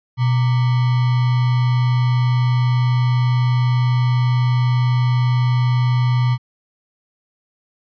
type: tone with sample-and-hold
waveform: sine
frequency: 124 Hz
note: B2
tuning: 7 cents sharp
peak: -13 dBFS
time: 0.17-6.38 s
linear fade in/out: 50 ms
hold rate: 1050 Hz
effects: resampled to 11025 Hz